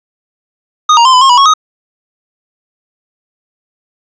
square tone with pitch steps, 1237 / 938 / 1039 / 1006 / 1074 / 977 / 1104 / 1255 Hz, D#6 / A#5 / C6 / B5 / C6 / B5 / C#6 / D#6, -10 / +11 / -12 / +32 / +45 / -19 / -7 / +15 cents, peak -4 dBFS, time 0.89-1.538 s, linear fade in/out 5 ms, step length 81 ms, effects resampled to 16000 Hz + 7-bit

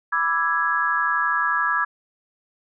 sine chord, E dominant seventh, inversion second, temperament equal with one note detuned, 987.8 / 1174.7 / 1326.1 / 1661.2 Hz, B5 / D6 / E6 / G#6, 0 / 0 / +10 / 0 cents, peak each -27 / -25 / -25 / -22 dBFS, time 0.12-1.85 s, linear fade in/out 10 ms, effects none

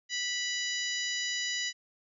harmonic tone, 984 Hz, B5, 7 cents flat, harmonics 2 / 3 / 4 / 5 / 6 / 7, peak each -35 / -37 / -38 / -39 / -40 / -40 dBFS, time 0.09-1.73 s, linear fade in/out 50 ms, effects none

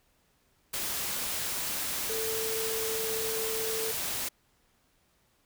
sine tone in noise, 445.1 Hz, A4, 20 cents sharp, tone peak -33 dBFS, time 2.09-3.92 s, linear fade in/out 10 ms, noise white, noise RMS -33 dBFS, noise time 0.73-4.29 s, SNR -3 dB, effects pink hiss -69 dBFS RMS until 5.45 s

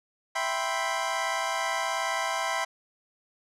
25% pulse chord, C major seventh, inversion first, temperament equal, 659.3 / 784 / 987.8 / 1046.5 Hz, E5 / G5 / B5 / C6, 0 / 0 / 0 / 0 cents, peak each -29 dBFS, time 0.35-2.65 s, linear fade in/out 10 ms, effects low-pass 9000 Hz 12 dB/octave

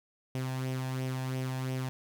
sawtooth tone with flanger, 130 Hz, C3, 11 cents flat, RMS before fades -34 dBFS, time 0.35-1.89 s, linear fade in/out 0 ms, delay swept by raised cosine 0.34 to 1.2 ms, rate 2.9 Hz, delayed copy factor +0.5, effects none

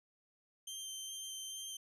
20% pulse tone with vibrato, 3136 Hz, G7, in tune, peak -37 dBFS, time 0.67-1.77 s, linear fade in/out 5 ms, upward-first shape square, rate 2.4 Hz, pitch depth 9 cents each way, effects none

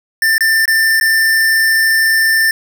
square tone with dropouts, 1787 Hz, A6, 26 cents sharp, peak -10 dBFS, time 0.22-2.51 s, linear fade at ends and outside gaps 2 ms, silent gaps 0.381-0.407 / 0.656-0.678 / 1-1.01 s, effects 7-bit

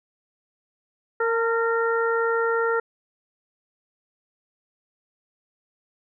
harmonic tone with a mistuned harmonic, 460.2 Hz, A#4, 22 cents flat, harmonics 1 / 2 / 3 / 4, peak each -22 / -30 / -25 / -32 dBFS, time 1.2-2.8 s, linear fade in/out 5 ms, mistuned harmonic 2, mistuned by -28 cents, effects none

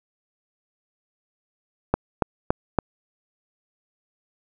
click train, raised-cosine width 1 ms, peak -4 dBFS, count 4, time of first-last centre 1.94-2.787 s, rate 3.54 Hz, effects none

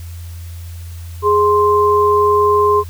sine tone pair together, 415.3 / 1046.5 Hz, G#4 / C6, 0 / 0 cents, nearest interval octave + major third, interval 1600 cents, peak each -12 dBFS, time 1.22-2.84 s, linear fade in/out 50 ms, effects added 85 Hz sine -27 dBFS peak until 2.89 s + white hiss -43 dBFS RMS until 2.89 s

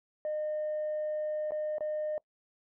sine tone with dropouts, 610 Hz, D#5, 34 cents flat, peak -29 dBFS, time 0.25-2.18 s, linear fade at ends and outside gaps 1 ms, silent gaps 1.508-1.519 / 1.783-1.807 s, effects noise-tail reverb RT60 0.1 s tail -24 dB re dry + tanh soft clip ceiling -28 dBFS

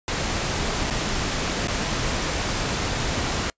pink noise with dropouts, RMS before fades -25 dBFS, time 0.08-3.5 s, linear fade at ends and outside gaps 1 ms, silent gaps 0.901-0.907 / 1.673-1.682 s, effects noise-tail reverb RT60 0.1 s tail -26 dB re dry + resampled to 16000 Hz

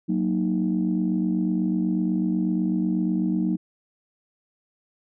sine chord, D# minor, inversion first, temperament equal, 185 / 233.1 / 311.1 Hz, F#3 / A#3 / D#4, 0 / 0 / 0 cents, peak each -23 / -26 / -25 dBFS, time 0.08-3.57 s, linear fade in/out 20 ms, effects tanh soft clip ceiling -13 dBFS

